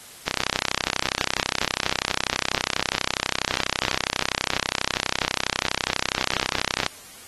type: click train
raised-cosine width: 0.2 ms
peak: -3 dBFS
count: 213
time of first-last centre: 0.28-6.864 s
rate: 32.2 Hz
effects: white hiss -44 dBFS RMS until 7.27 s + AAC 32 kbps